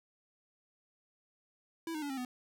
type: tone with pitch steps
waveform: square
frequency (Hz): 329.6 / 307.5 / 286.9 / 267.7 / 249.8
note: E4 / D#4 / D4 / C4 / B3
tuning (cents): 0 / -20 / -40 / +40 / +20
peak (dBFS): -37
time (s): 1.87-2.25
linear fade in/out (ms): 2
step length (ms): 76
effects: none